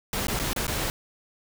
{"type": "noise with dropouts", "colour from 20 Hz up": "pink", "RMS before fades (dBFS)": -28, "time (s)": [0.13, 0.9], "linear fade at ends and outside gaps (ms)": 1, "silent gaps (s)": [[0.27, 0.282], [0.391, 0.397], [0.532, 0.562], [0.668, 0.679]], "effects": []}